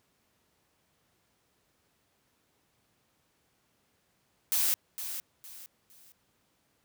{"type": "noise with echo", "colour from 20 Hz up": "blue", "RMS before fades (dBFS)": -27, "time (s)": [4.52, 4.74], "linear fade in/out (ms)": 0, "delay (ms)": 460, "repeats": 3, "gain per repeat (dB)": -10, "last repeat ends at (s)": 6.12, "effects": ["pink hiss -72 dBFS RMS until 6.84 s", "high-pass 80 Hz 12 dB/octave"]}